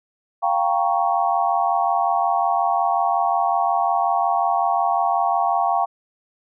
sine chord, G half-diminished seventh, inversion third, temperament equal, 698.5 / 784 / 932.3 / 1108.7 Hz, F5 / G5 / Bb5 / Db6, 0 / 0 / 0 / 0 cents, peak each -21 / -21 / -25 / -24 dBFS, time 0.42-5.86 s, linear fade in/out 20 ms, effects none

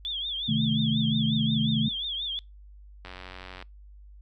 sine tone with vibrato, 3400 Hz, G#7, 40 cents sharp, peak -29 dBFS, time 0.05-2.39 s, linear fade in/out 0 ms, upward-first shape triangle, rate 5.6 Hz, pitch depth 150 cents each way
sine chord, A diminished, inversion first, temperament equal, 130.81 / 155.56 / 220 Hz, C3 / Eb3 / A3, 0 / 0 / 0 cents, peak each -29 / -29 / -25 dBFS, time 0.48-1.89 s, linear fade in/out 10 ms
click train, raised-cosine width 0.3 ms, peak -25 dBFS, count 54, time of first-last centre 3.05-3.625 s, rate 92.2 Hz
effects noise-tail reverb RT60 0.2 s tail -25 dB re dry + added 50 Hz sine -46 dBFS peak until 4.21 s

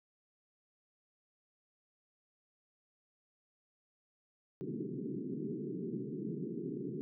white band-pass noise, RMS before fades -40 dBFS, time 4.61-7.01 s, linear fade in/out 0 ms, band 130 to 420 Hz, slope 96 dB/octave, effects none

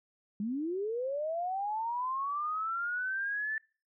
sine linear sweep, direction up, 196.2 to 1772 Hz, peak -31 dBFS, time 0.4-3.58 s, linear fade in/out 2 ms, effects noise-tail reverb RT60 0.4 s tail -26 dB re dry

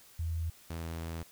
sine / sawtooth tone pair in turn, 82.41 / 82.41 Hz, E2 / E2, 0 / 0 cents, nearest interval unison, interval 0 cents, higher neither, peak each -31 / -33 dBFS, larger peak first, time 0.19-0.5 / 0.7-1.23 s, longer second, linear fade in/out 5 ms, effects white hiss -58 dBFS RMS until 1.31 s

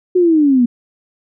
sine linear sweep, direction down, 370.4 to 233.1 Hz, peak -8 dBFS, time 0.15-0.66 s, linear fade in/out 10 ms, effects none

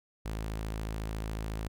sawtooth tone, 54 Hz, A1, 32 cents flat, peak -30 dBFS, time 0.25-1.68 s, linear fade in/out 10 ms, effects none

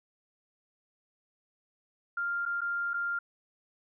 sine tone with dropouts, 1397 Hz, F6, in tune, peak -29 dBFS, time 2.17-3.19 s, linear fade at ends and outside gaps 5 ms, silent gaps 2.454-2.46 / 2.608-2.615 / 2.935-2.94 s, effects none

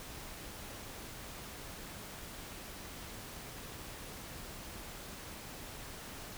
silence, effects pink hiss -47 dBFS RMS until 6.37 s

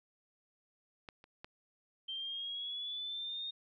clicks, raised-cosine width 0.3 ms, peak -30 / -40 / -30 dBFS, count 3, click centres 1.088 / 1.241 / 1.445 s
sine exponential sweep, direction up, 3136 to 3700 Hz, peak -38 dBFS, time 2.08-3.51 s, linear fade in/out 10 ms
effects none

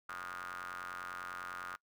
sawtooth ring-modulated tone, 90 Hz, F#2, 47 cents flat, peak -35 dBFS, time 0.09-1.76 s, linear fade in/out 0 ms, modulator 1330 Hz, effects noise-tail reverb RT60 0.1 s tail -24 dB re dry

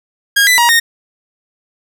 sawtooth tone with pitch steps, 1630 / 1993 / 950 / 1849 Hz, G#6 / B6 / A#5 / A#6, -33 / +15 / +33 / -15 cents, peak -4 dBFS, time 0.36-0.8 s, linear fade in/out 10 ms, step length 110 ms, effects none

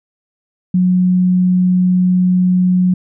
sine tone, 182.1 Hz, F#3, 27 cents flat, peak -9 dBFS, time 0.74-2.94 s, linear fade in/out 5 ms, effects none

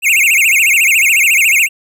square tone with vibrato, 2426 Hz, D#7, 44 cents flat, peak -8 dBFS, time 0.02-1.69 s, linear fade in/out 50 ms, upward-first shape sine, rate 14 Hz, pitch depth 240 cents each way, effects none

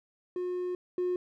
triangle tone pair in turn, 360 / 360 Hz, F#4 / F#4, -47 / -47 cents, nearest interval unison, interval 0 cents, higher neither, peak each -28 / -24 dBFS, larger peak second, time 0.36-0.75 / 0.98-1.16 s, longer first, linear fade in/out 2 ms, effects tanh soft clip ceiling -23 dBFS

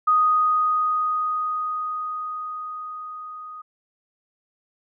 sine tone with level ramp, 1244.5 Hz, D#6, in tune, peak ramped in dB -14 to -35 dBFS, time 0.07-3.62 s, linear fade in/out 10 ms, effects none

